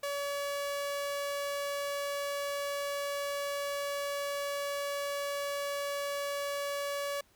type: tone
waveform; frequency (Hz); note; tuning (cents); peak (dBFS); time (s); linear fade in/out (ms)
sawtooth; 568; C#5; +42; -29; 0.03-7.21; 5
effects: pink hiss -66 dBFS RMS until 7.35 s